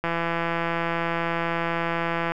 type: click train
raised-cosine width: 0.5 ms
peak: -11 dBFS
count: 384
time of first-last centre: 0.04-2.32 s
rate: 168 Hz
effects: none